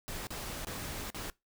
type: noise with dropouts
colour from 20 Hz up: pink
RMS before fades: -40 dBFS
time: 0.08-1.3 s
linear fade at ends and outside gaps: 0 ms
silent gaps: 0.27-0.305 / 0.648-0.67 / 1.103-1.146 s
effects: noise-tail reverb RT60 0.2 s tail -22 dB re dry